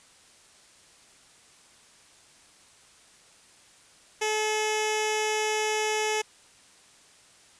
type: tone with notch filter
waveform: 10% pulse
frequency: 430 Hz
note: A4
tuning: 40 cents flat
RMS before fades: -27 dBFS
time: 4.21-6.22 s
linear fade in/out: 10 ms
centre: 1400 Hz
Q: 1.3
effects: white hiss -56 dBFS RMS until 7.59 s + resampled to 22050 Hz